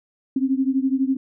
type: beating tone pair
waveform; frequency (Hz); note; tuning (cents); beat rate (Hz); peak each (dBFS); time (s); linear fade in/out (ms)
sine; 261.9 / 273.9; C4 / C#4; +2 / -21; 12; -20 / -22; 0.36-1.17; 5
effects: none